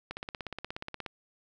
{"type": "click train", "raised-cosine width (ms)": 0.3, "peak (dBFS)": -21, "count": 17, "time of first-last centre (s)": [0.11, 1.062], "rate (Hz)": 16.8, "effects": []}